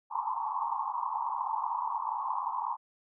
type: band-pass noise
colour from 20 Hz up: pink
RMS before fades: -33 dBFS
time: 0.1-2.77 s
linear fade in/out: 50 ms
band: 840 to 1100 Hz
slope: 96 dB/octave
effects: none